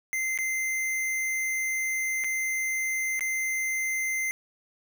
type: tone with dropouts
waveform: square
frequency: 2078 Hz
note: C7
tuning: 12 cents flat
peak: -27 dBFS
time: 0.13-4.31 s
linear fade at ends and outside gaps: 0 ms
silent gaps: 0.376-0.387 / 2.239-2.244 / 3.194-3.208 s
effects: none